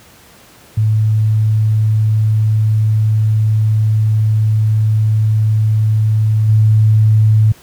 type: tone with level steps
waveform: sine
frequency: 108.5 Hz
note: A2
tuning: 24 cents flat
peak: -9 / -6 dBFS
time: 0.77-7.52 s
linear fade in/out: 5 ms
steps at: 6.48 s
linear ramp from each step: 10 ms
effects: pink hiss -43 dBFS RMS until 7.62 s + high-pass 60 Hz 12 dB/octave